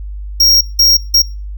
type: tone bursts at uneven times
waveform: square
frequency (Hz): 5588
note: F8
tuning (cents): 0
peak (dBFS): -6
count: 3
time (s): 0.4-0.61 / 0.79-0.97 / 1.14-1.22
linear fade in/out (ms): 5
effects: noise-tail reverb RT60 0.3 s tail -22 dB re dry + added 50 Hz sine -22 dBFS peak until 1.57 s